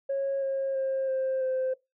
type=tone with pitch steps; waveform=sine; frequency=548 / 540.8 / 533.6 / 526.6 / 519.6 Hz; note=C#5 / C#5 / C5 / C5 / C5; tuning=-20 / -43 / +34 / +11 / -12 cents; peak=-24 dBFS; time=0.09-1.74 s; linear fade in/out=10 ms; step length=330 ms; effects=noise-tail reverb RT60 0.2 s tail -21 dB re dry + tanh soft clip ceiling -23 dBFS